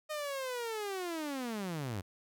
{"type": "linear sweep", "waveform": "sawtooth", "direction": "down", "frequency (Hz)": [619, 87.31], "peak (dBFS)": -32, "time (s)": [0.09, 2.02], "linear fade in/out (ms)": 20, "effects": []}